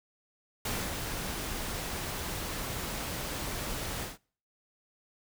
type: noise with ADSR envelope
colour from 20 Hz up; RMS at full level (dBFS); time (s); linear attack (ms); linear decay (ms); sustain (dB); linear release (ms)
pink; -32; 0.65-4.18; 4; 260; -4; 160
effects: noise-tail reverb RT60 0.5 s tail -26 dB re dry